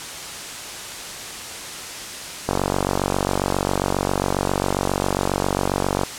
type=click train; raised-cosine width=1 ms; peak=-5 dBFS; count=169; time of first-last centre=2.49-6.034 s; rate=47.4 Hz; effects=white hiss -32 dBFS RMS until 6.18 s + low-pass 9000 Hz 12 dB/octave